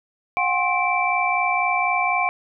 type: tone cluster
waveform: sine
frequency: 724 / 788 / 1064 / 2332 Hz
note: F#5 / G5 / C6 / D7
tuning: -38 / +9 / +29 / -13 cents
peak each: -23 / -27 / -24 / -22 dBFS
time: 0.37-2.29 s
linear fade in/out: 0 ms
effects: none